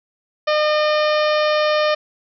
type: harmonic tone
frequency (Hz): 607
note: D#5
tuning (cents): -43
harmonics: 1 / 2 / 3 / 4 / 5 / 6 / 7 / 8 / 9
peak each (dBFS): -16 / -22 / -26 / -28 / -30 / -32 / -33 / -34 / -35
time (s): 0.47-1.95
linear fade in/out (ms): 10
effects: none